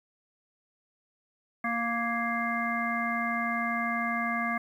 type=harmonic tone with a mistuned harmonic; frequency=233.1 Hz; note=A#3; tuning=in tune; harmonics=1 / 3 / 5 / 7 / 9; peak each=-33 / -34 / -33 / -35 / -33 dBFS; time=1.64-4.58 s; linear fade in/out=5 ms; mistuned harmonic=7; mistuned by=+25 cents; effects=10-bit